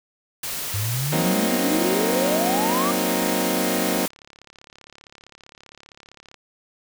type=noise; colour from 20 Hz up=white; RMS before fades=-29 dBFS; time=0.43-4.08 s; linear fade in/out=5 ms
type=exponential sweep; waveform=sine; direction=up; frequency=97 to 1200 Hz; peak=-23 dBFS; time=0.74-2.91 s; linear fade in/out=0 ms
type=chord; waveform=20% pulse; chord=C half-diminished seventh; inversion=second; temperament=equal; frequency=185 / 233.1 / 261.6 / 311.1 Hz; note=Gb3 / Bb3 / C4 / Eb4; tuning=0 / 0 / 0 / 0 cents; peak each=-22 dBFS; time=1.12-4.06 s; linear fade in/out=5 ms
type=click train; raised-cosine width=0.2 ms; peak=-28 dBFS; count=89; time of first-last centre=3.85-6.343 s; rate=35.3 Hz
effects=none